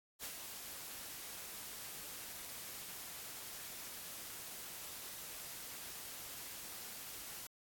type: noise with ADSR envelope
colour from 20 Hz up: white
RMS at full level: -43 dBFS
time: 0.19-7.47 s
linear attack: 53 ms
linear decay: 73 ms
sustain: -5 dB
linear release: 4 ms
effects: AAC 64 kbps